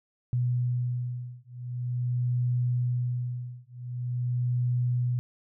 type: beating tone pair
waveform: sine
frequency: 122.9 / 123.35 Hz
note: B2 / B2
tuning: -8 / -2 cents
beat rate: 0.45 Hz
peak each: -29 dBFS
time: 0.33-5.19 s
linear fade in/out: 0 ms
effects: none